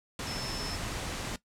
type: tone in noise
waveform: sine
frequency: 5274 Hz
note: E8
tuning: in tune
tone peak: -39 dBFS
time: 0.27-0.76 s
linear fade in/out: 2 ms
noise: pink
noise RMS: -36 dBFS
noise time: 0.19-1.36 s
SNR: -6 dB
effects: noise-tail reverb RT60 0.1 s tail -17 dB re dry + low-pass 9000 Hz 12 dB/octave